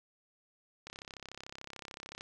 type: click train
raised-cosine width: 0.2 ms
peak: -27 dBFS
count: 46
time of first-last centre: 0.87-2.209 s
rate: 33.6 Hz
effects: none